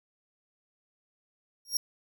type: tone with exponential growth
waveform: sawtooth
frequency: 5588 Hz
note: F8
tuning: in tune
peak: -19 dBFS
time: 1.65-1.77 s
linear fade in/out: 2 ms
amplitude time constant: 26 ms
effects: none